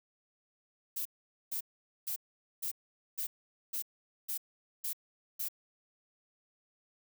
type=noise bursts; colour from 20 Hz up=violet; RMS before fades=-36 dBFS; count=9; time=0.96-5.486 s; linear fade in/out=10 ms; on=94 ms; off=460 ms; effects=none